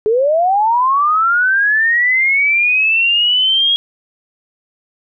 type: linear sweep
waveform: sine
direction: up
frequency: 414.7 to 3300 Hz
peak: -10 dBFS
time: 0.06-3.76 s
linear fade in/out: 0 ms
effects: none